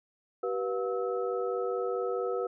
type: tone cluster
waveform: sine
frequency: 383.2 / 487.7 / 712 / 1296 Hz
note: G4 / B4 / F5 / E6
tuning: -39 / -22 / +33 / -30 cents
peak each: -33 / -31 / -40 / -39 dBFS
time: 0.43-2.47 s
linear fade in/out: 5 ms
effects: none